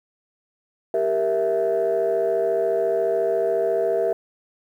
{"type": "chord", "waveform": "sine", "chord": "E diminished", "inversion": "first", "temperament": "equal", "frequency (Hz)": [392, 466.2, 659.3], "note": ["G4", "Bb4", "E5"], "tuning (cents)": [0, 0, 0], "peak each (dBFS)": [-23, -22, -21], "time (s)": [0.94, 4.13], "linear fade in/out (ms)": 2, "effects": ["tanh soft clip ceiling -13 dBFS", "9-bit"]}